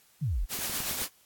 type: exponential sweep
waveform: sine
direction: down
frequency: 172.8 to 32.44 Hz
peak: -26 dBFS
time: 0.21-0.46 s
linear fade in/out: 20 ms
type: noise with tremolo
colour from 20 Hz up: white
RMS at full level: -31 dBFS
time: 0.49-1.09 s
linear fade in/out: 50 ms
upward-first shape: sine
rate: 8 Hz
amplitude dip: 35%
type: click train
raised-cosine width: 3 ms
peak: -29 dBFS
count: 5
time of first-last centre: 0.59-1.019 s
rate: 9.33 Hz
effects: white hiss -62 dBFS RMS until 1.25 s + AAC 64 kbps